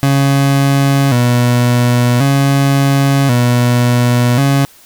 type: tone with vibrato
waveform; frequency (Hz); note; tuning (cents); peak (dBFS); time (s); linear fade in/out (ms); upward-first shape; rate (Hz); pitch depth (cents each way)
30% pulse; 130; C3; -11; -6; 0.03-4.65; 0; square; 0.46; 110
effects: white hiss -43 dBFS RMS until 4.85 s